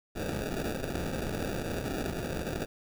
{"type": "noise with sample-and-hold", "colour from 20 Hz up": "white", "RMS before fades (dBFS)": -34, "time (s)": [0.15, 2.66], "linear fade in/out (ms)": 20, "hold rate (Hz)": 1050, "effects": []}